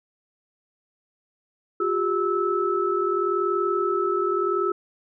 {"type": "tone cluster", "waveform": "sine", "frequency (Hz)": [358.5, 399.3, 1307], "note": ["F4", "G4", "E6"], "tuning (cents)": [45, 32, -15], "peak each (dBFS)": -25, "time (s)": [1.8, 4.72], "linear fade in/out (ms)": 5, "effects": []}